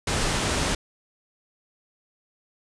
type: low-pass noise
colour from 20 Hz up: pink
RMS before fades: -25 dBFS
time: 0.07-0.75 s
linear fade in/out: 5 ms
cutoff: 9500 Hz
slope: 48 dB/octave
effects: none